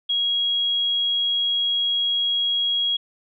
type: tone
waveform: sine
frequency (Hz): 3300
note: G#7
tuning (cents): -12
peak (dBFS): -19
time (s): 0.09-2.97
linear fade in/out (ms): 10
effects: none